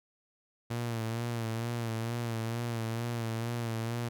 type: tone with vibrato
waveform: sawtooth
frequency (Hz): 115.8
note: A#2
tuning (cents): -11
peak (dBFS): -28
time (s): 0.7-4.09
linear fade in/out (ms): 10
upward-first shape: sine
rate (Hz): 2.2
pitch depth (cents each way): 51
effects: none